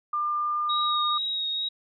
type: tone with pitch glide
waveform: sine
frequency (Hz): 1198 to 1205.6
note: D6 to D6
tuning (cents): +34 to +45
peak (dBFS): -24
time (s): 0.13-1.18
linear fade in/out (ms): 5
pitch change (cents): +11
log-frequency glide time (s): 0.32-0.8
type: tone with vibrato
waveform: sine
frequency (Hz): 3784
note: A#7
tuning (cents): +25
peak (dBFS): -26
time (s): 0.69-1.69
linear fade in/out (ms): 10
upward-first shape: sine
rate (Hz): 2.2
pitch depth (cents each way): 16
effects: none